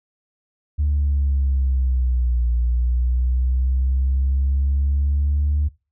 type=exponential two-way sweep; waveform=sine; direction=down then up; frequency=74.1 to 59 to 74.1 Hz; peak=-15 dBFS; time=0.78-5.69 s; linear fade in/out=20 ms; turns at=2.5 s; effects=noise-tail reverb RT60 0.3 s tail -22 dB re dry + tanh soft clip ceiling -13 dBFS